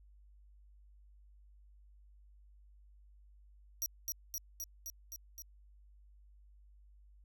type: tone with echo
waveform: sawtooth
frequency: 5760 Hz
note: F#8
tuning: 47 cents flat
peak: -31 dBFS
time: 3.82-3.86 s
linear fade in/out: 0 ms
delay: 260 ms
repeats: 6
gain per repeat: -2 dB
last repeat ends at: 5.42 s
effects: added 50 Hz sine -58 dBFS peak until 7.24 s